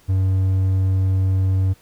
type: tone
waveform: triangle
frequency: 94.8 Hz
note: F#2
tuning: 43 cents sharp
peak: -13 dBFS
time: 0.08-1.74 s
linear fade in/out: 20 ms
effects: pink hiss -54 dBFS RMS until 1.81 s